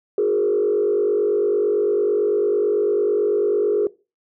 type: tone with frequency modulation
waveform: sine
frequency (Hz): 415.3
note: G#4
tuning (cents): 0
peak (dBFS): -15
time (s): 0.18-3.87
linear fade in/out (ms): 2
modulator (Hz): 49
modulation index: 1
effects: noise-tail reverb RT60 0.3 s tail -21 dB re dry + tanh soft clip ceiling -11 dBFS